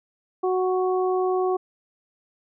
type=harmonic tone; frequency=370 Hz; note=F#4; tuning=in tune; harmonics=1 / 2 / 3; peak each=-21 / -27 / -31 dBFS; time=0.43-1.57 s; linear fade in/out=10 ms; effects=none